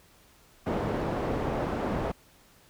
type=low-pass noise; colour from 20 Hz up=white; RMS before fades=-30 dBFS; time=0.66-2.12 s; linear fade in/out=10 ms; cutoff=630 Hz; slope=12 dB/octave; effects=pink hiss -59 dBFS RMS until 2.69 s